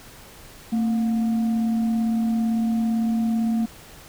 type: tone with frequency modulation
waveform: sine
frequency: 225.6 Hz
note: A3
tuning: 44 cents sharp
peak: -19 dBFS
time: 0.72-3.66 s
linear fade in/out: 10 ms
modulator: 489 Hz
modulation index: 0.24
effects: pink hiss -45 dBFS RMS until 4.08 s